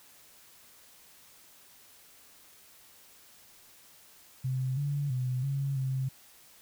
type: tone with pitch steps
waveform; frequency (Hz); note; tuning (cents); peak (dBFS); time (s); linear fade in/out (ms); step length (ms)
sine; 130 / 143.3 / 127.1 / 138.1 / 132; C3 / D3 / C3 / C#3 / C3; -11 / -42 / -50 / -6 / +16; -28; 4.44-6.09; 10; 330
effects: white hiss -57 dBFS RMS until 6.61 s